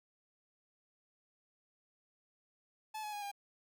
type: tone with pitch steps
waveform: 45% pulse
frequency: 864 / 844.3 / 825 / 806.1 Hz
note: A5 / G#5 / G#5 / G5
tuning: -32 / +28 / -12 / +48 cents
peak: -40 dBFS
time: 2.94-3.316 s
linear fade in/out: 10 ms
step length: 94 ms
effects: none